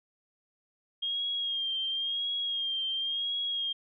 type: tone with vibrato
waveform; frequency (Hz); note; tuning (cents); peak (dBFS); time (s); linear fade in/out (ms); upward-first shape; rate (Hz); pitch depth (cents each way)
sine; 3233; G#7; -47; -29; 1.02-3.73; 10; sine; 0.95; 44
effects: none